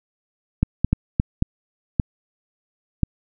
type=clicks; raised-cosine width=5 ms; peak=-4 dBFS; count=7; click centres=0.63 / 0.846 / 0.93 / 1.199 / 1.424 / 1.998 / 3.033 s; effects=none